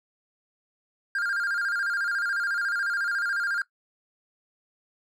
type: tone with vibrato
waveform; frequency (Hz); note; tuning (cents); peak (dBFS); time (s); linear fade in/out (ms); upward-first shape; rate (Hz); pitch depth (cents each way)
triangle; 1500; F#6; +23; -23; 1.15-3.62; 2; square; 14; 110
effects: noise-tail reverb RT60 0.1 s tail -18 dB re dry